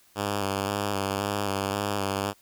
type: tone with vibrato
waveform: 5% pulse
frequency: 100 Hz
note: G2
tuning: 35 cents sharp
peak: -15 dBFS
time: 0.15-2.34 s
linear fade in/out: 50 ms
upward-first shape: square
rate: 1.9 Hz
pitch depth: 26 cents each way
effects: white hiss -60 dBFS RMS until 2.41 s